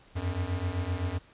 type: beating tone pair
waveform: square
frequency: 86 / 93.8 Hz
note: F2 / F#2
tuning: -26 / +24 cents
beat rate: 7.8 Hz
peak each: -33 / -32 dBFS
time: 0.15-1.19 s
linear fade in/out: 20 ms
effects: pink hiss -58 dBFS RMS until 1.33 s + resampled to 8000 Hz